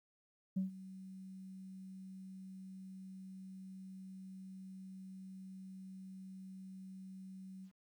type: tone with ADSR envelope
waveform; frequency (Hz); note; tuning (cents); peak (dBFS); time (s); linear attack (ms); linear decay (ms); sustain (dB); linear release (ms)
sine; 189.4; F#3; +41; -30; 0.56-7.72; 12; 130; -18; 81
effects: tanh soft clip ceiling -29 dBFS + 12-bit